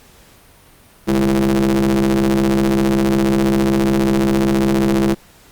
40% pulse ring-modulated tone, 65.41 Hz, C2, in tune, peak -9 dBFS, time 1.07-5.15 s, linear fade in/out 20 ms, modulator 269 Hz, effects pink hiss -47 dBFS RMS until 5.51 s + Opus 48 kbps

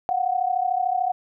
sine tone pair together, 719 / 752.5 Hz, F#5 / F#5, -50 / +29 cents, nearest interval minor second, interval 79 cents, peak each -23 dBFS, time 0.09-1.12 s, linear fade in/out 0 ms, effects none

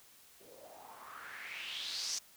blue noise with low-pass filter sweep, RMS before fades -44 dBFS, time 0.4-2.19 s, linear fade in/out 10 ms, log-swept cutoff 410 to 6300 Hz, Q 4.4, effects white hiss -61 dBFS RMS until 2.36 s

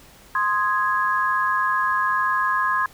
sine chord, Ab major, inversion first, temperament equal, 1046.5 / 1244.5 / 1661.2 Hz, C6 / Eb6 / Ab6, 0 / 0 / 0 cents, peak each -21 / -26 / -23 dBFS, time 0.35-2.86 s, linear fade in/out 2 ms, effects pink hiss -49 dBFS RMS until 2.93 s

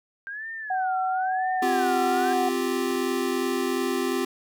sine tone with vibrato, 1568 Hz, G6, in tune, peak -32 dBFS, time 0.27-2.33 s, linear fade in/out 0 ms, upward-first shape sine, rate 0.99 Hz, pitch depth 250 cents each way
sine tone with pitch glide, 750 to 739.2 Hz, F#5 to F#5, +23 to -2 cents, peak -23 dBFS, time 0.7-2.49 s, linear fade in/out 5 ms, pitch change -25 cents, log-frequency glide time 1.17-2.28 s
square chord, C suspended fourth, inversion none, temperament equal with one note detuned, 260.4 / 349.2 / 392 Hz, C4 / F4 / G4, -8 / 0 / 0 cents, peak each -29 dBFS, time 1.62-4.25 s, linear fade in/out 5 ms
clicks, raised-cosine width 0.5 ms, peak -29 dBFS, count 2, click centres 2.908 / 2.955 s
effects none

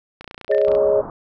click train, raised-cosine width 0.3 ms, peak -19 dBFS, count 17, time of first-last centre 0.21-0.751 s, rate 29.6 Hz
sine chord, Ab suspended fourth, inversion none, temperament equal, 415.3 / 554.4 / 622.3 Hz, Ab4 / Db5 / Eb5, 0 / 0 / 0 cents, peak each -18 dBFS, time 0.49-1.02 s, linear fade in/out 20 ms
sine tone with exponential decay, 1793 Hz, A6, 32 cents sharp, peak -26 dBFS, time 0.52-0.68 s, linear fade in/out 1 ms, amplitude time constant 34 ms
white low-pass noise, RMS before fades -33 dBFS, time 0.67-1.1 s, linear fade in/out 2 ms, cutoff 1200 Hz, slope 48 dB/octave
effects none

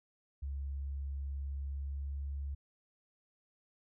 sine tone with pitch glide, 69.3 to 70.02 Hz, C#2 to C#2, 0 to +18 cents, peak -36 dBFS, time 0.42-2.55 s, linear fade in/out 10 ms, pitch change +18 cents, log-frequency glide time 1.63-2.2 s, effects none

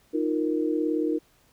sine chord, Eb suspended second, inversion none, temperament equal, 311.1 / 349.2 / 466.2 Hz, Eb4 / F4 / Bb4, 0 / 0 / 0 cents, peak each -25 / -29 / -29 dBFS, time 0.13-1.19 s, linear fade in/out 20 ms, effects pink hiss -62 dBFS RMS until 1.52 s

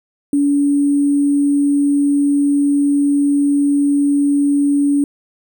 sine tone with sample-and-hold, 285.1 Hz, C#4, 49 cents sharp, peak -11 dBFS, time 0.33-5.04 s, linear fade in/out 2 ms, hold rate 8820 Hz, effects none

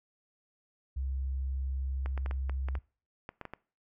sine tone, 66.5 Hz, C2, 29 cents sharp, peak -31 dBFS, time 0.96-2.79 s, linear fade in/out 10 ms
clicks, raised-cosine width 0.5 ms, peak -25 dBFS, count 11, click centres 2.06 / 2.177 / 2.261 / 2.311 / 2.496 / 2.686 / 2.753 / 3.291 / 3.413 / 3.453 / 3.536 s
effects noise-tail reverb RT60 0.4 s tail -23 dB re dry

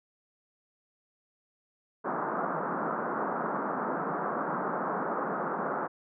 white band-pass noise, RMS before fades -32 dBFS, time 2.04-5.88 s, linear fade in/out 20 ms, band 160 to 1400 Hz, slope 48 dB/octave, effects none

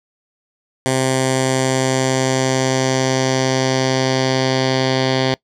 10% pulse tone with low-pass filter sweep, 131.1 Hz, C3, 4 cents sharp, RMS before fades -17 dBFS, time 0.86-5.34 s, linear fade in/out 0 ms, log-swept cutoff 8700 to 4300 Hz, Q 2.5, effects noise-tail reverb RT60 0.1 s tail -23 dB re dry

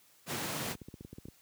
pink high-pass noise, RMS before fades -37 dBFS, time 0.26-0.76 s, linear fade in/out 50 ms, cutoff 110 Hz, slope 24 dB/octave
clicks, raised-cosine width 3 ms, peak -32 dBFS, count 12, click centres 0.66 / 0.711 / 0.752 / 0.817 / 0.885 / 0.941 / 1.009 / 1.049 / 1.13 / 1.184 / 1.255 / 1.285 s
effects white hiss -64 dBFS RMS until 1.41 s + high-pass 60 Hz 12 dB/octave

